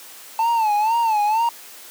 triangle tone with vibrato, 880 Hz, A5, in tune, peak -14 dBFS, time 0.39-1.49 s, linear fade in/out 2 ms, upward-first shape sine, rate 2.1 Hz, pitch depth 110 cents each way, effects white hiss -41 dBFS RMS until 1.9 s + high-pass 300 Hz 12 dB/octave

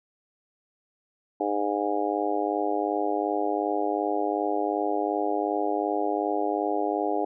harmonic tone, 102.7 Hz, G#2, 19 cents flat, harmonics 3 / 4 / 5 / 6 / 7 / 8, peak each -30 / -30 / -33 / -33 / -30 / -31 dBFS, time 1.4-7.25 s, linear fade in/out 5 ms, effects none

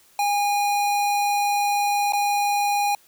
square tone with dropouts, 817 Hz, G#5, 29 cents flat, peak -20 dBFS, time 0.19-2.95 s, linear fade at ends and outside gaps 2 ms, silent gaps 2.123-2.133 s, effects white hiss -56 dBFS RMS until 3.07 s

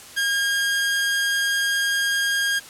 sawtooth tone, 1621 Hz, G#6, 42 cents flat, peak -16 dBFS, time 0.16-2.6 s, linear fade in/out 20 ms, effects white hiss -42 dBFS RMS until 2.69 s + low-pass 11000 Hz 12 dB/octave

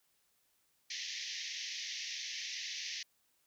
white band-pass noise, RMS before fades -42 dBFS, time 0.9-3.03 s, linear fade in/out 5 ms, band 1800 to 6300 Hz, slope 96 dB/octave, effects white hiss -75 dBFS RMS until 3.46 s

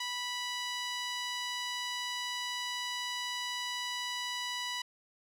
sawtooth tone with band-pass filter, 984 Hz, B5, 7 cents flat, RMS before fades -37 dBFS, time 0-4.82 s, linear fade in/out 5 ms, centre 3700 Hz, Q 1, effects none

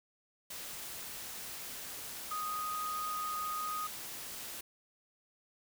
sine tone in noise, 1244.5 Hz, D#6, in tune, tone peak -35 dBFS, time 2.31-3.87 s, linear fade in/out 5 ms, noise white, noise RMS -44 dBFS, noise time 0.5-4.61 s, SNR +6 dB, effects none

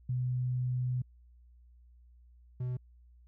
sine / triangle tone pair in turn, 125.7 / 125.19 Hz, B2 / B2, +31 / +24 cents, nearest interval unison, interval 7 cents, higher first, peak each -29 / -30 dBFS, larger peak first, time 0.09-1.02 / 2.6-2.77 s, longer first, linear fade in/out 5 ms, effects added 60 Hz sine -56 dBFS peak until 3.27 s

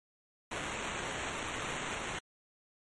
violet noise with sample-and-hold, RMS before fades -38 dBFS, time 0.51-2.19 s, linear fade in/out 5 ms, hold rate 4900 Hz, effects MP3 48 kbps

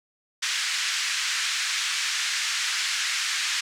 pink band-pass noise, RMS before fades -27 dBFS, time 0.42-3.61 s, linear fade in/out 10 ms, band 1600 to 7400 Hz, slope 24 dB/octave, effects none

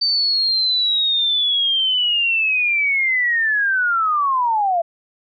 sine linear sweep, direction down, 4600 to 659.3 Hz, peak -15 dBFS, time 0.01-4.82 s, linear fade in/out 10 ms, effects none

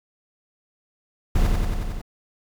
brown noise with echo, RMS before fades -18 dBFS, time 1.35-1.47 s, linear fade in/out 5 ms, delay 91 ms, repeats 6, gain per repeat -2 dB, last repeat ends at 2.016 s, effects none

